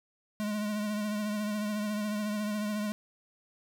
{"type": "tone with vibrato", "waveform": "square", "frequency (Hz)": 210, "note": "G#3", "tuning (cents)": 19, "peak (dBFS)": -31, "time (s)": [0.4, 2.92], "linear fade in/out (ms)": 0, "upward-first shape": "triangle", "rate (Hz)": 14, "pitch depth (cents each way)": 42, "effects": []}